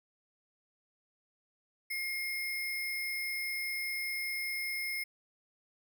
sine tone with sample-and-hold, 2135 Hz, C7, 34 cents sharp, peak -33 dBFS, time 1.9-5.04 s, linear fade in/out 10 ms, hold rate 7350 Hz, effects none

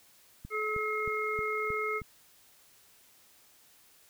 click train, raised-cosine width 5 ms, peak -30 dBFS, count 6, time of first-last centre 0.45-2.017 s, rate 3.19 Hz
harmonic tone, 429.1 Hz, A4, 43 cents flat, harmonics 1 / 3 / 5, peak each -34 / -34 / -34 dBFS, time 0.5-2.02 s, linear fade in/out 50 ms
effects white hiss -61 dBFS RMS until 4.09 s

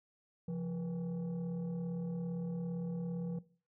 sine tone with frequency modulation, 173.3 Hz, F3, 13 cents flat, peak -34 dBFS, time 0.48-3.39 s, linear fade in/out 5 ms, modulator 309 Hz, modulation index 0.58, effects noise-tail reverb RT60 0.4 s tail -19 dB re dry + tanh soft clip ceiling -33 dBFS

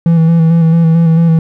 triangle tone with vibrato, 164.81 Hz, E3, in tune, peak -3 dBFS, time 0.06-1.39 s, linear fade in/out 2 ms, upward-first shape square, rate 4.5 Hz, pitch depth 26 cents each way, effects none

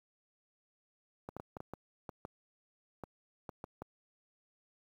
clicks, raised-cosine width 1 ms, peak -28 dBFS, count 12, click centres 1.289 / 1.366 / 1.399 / 1.568 / 1.604 / 1.736 / 2.092 / 2.251 / 3.037 / 3.492 / 3.641 / 3.82 s, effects high-pass 60 Hz 12 dB/octave + 10-bit

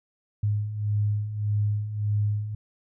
sine beating tone pair, 103.1 / 104.8 Hz, G#2 / G#2, -12 / +16 cents, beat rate 1.7 Hz, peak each -30 / -24 dBFS, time 0.43-2.55 s, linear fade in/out 5 ms, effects none

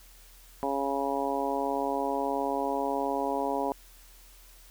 harmonic tone, 138.59 Hz, C#3, in tune, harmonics 2 / 3 / 4 / 5 / 6 / 7, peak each -34 / -34 / -34 / -34 / -34 / -34 dBFS, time 0.63-3.72 s, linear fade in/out 0 ms, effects added 41 Hz sine -53 dBFS peak until 4.7 s + white hiss -56 dBFS RMS until 4.7 s

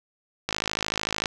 click train, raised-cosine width 0.2 ms, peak -8 dBFS, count 42, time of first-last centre 0.49-1.258 s, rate 53.4 Hz, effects none

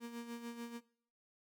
35% pulse tone with tremolo, 235.1 Hz, A#3, 15 cents sharp, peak -40 dBFS, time 0-0.81 s, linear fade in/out 50 ms, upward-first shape sine, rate 6.8 Hz, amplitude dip 60%, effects noise-tail reverb RT60 0.6 s tail -21 dB re dry

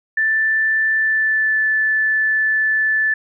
sine tone with pitch glide, 1765 to 1747.8 Hz, A6 to A6, +5 to -12 cents, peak -14 dBFS, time 0.17-3.14 s, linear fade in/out 5 ms, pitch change -17 cents, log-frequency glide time 0.94-1.6 s, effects none

